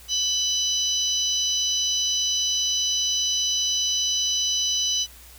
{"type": "harmonic tone", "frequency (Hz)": 995, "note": "B5", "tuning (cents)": 13, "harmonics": [3, 4, 5, 6], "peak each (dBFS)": [-25, -28, -33, -25], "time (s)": [0.08, 5.07], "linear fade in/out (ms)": 50, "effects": ["added 60 Hz sine -48 dBFS peak until 5.38 s", "white hiss -48 dBFS RMS until 5.38 s"]}